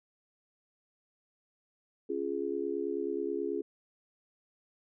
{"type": "chord", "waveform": "sine", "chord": "Db major", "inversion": "none", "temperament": "just", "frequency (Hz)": [277.2, 346.5, 415.8], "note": ["Db4", "F4", "Ab4"], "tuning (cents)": [0, -14, 2], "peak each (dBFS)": [-38, -35, -34], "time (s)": [2.09, 3.62], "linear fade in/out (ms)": 10, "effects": []}